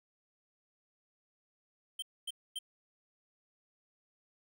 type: tone bursts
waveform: square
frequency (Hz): 3128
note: G7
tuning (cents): -4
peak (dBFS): -37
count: 3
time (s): 1.99-2.589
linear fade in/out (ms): 5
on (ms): 33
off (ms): 250
effects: none